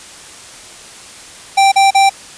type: tone bursts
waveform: square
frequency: 784 Hz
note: G5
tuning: in tune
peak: -7 dBFS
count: 3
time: 1.57-2.096 s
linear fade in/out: 10 ms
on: 150 ms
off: 38 ms
effects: white hiss -35 dBFS RMS until 2.37 s + resampled to 22050 Hz